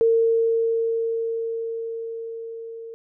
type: tone with level ramp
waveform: sine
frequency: 456.1 Hz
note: A#4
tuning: 38 cents flat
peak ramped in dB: -14 to -34 dBFS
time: 0.01-2.94 s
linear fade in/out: 0 ms
effects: none